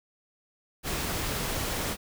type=noise; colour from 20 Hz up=pink; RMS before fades=-31 dBFS; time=0.83-1.97 s; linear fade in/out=50 ms; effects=none